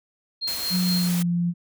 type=tone with tremolo; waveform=sine; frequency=4216 Hz; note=C8; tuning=12 cents sharp; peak=-24 dBFS; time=0.41-1.09 s; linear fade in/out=20 ms; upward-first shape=sine; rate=4.3 Hz; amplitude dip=55%
type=noise; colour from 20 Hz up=white; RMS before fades=-32 dBFS; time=0.47-1.23 s; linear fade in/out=10 ms
type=tone with pitch glide; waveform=sine; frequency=181 to 173.23 Hz; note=F#3 to F3; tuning=-38 to -14 cents; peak=-20 dBFS; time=0.7-1.54 s; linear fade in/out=50 ms; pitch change=-76 cents; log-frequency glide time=0.83-1.26 s
effects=none